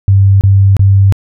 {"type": "tone bursts", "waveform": "sine", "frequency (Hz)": 98, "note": "G2", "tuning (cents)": 0, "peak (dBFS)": -3, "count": 3, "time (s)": [0.08, 1.124], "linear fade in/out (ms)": 0, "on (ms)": 330, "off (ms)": 27, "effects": []}